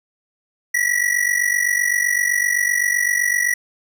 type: ring-modulated tone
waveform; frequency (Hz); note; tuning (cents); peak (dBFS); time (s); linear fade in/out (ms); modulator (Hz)
square; 1937; B6; -34; -14; 0.74-3.54; 5; 23.9
effects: none